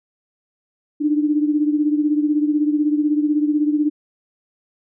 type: beating tone pair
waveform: sine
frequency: 296.4 / 312.4 Hz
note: D4 / D#4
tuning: +16 / +7 cents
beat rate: 16 Hz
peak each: -16 / -22 dBFS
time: 1-3.9 s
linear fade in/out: 20 ms
effects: none